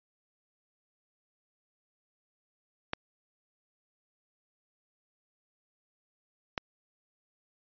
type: clicks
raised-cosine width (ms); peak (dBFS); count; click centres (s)
0.3; -14; 2; 2.934 / 6.578
effects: resampled to 11025 Hz